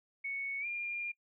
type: tone with pitch glide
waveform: sine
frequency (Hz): 2217 to 2404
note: C#7 to D7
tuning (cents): 0 to +40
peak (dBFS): -35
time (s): 0.24-1.12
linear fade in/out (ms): 10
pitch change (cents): +140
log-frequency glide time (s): 0.6-0.66
effects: noise-tail reverb RT60 0.1 s tail -20 dB re dry